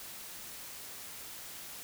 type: silence
effects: white hiss -46 dBFS RMS until 1.83 s